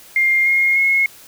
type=tone with pitch steps; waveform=sine; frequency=2115 / 2142 / 2169 Hz; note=C7 / C7 / C#7; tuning=+18 / +40 / -38 cents; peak=-12 dBFS; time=0.16-1.06 s; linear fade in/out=2 ms; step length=300 ms; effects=white hiss -43 dBFS RMS until 1.27 s